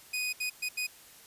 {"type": "tone bursts at uneven times", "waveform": "sawtooth", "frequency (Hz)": 2489, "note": "D#7", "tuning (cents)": 0, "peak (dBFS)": -27, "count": 4, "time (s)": [[0.13, 0.33], [0.4, 0.5], [0.62, 0.69], [0.77, 0.87]], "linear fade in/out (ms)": 10, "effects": ["white hiss -54 dBFS RMS until 1.26 s", "resampled to 32000 Hz"]}